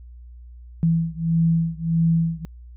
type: beating tone pair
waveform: sine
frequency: 164.5 / 166.1 Hz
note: E3 / E3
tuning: -3 / +13 cents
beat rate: 1.6 Hz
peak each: -20 / -21 dBFS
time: 0.83-2.45 s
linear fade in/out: 0 ms
effects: added 60 Hz sine -39 dBFS peak until 2.76 s